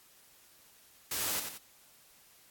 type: noise with echo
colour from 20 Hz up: white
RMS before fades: -34 dBFS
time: 1.11-1.4 s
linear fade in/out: 5 ms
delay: 89 ms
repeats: 2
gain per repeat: -6 dB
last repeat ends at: 1.578 s
effects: white hiss -61 dBFS RMS until 2.5 s + AAC 64 kbps